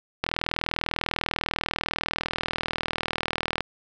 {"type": "click train", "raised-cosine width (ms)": 0.3, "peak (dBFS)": -9, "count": 136, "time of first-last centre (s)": [0.24, 3.607], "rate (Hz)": 40.1, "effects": []}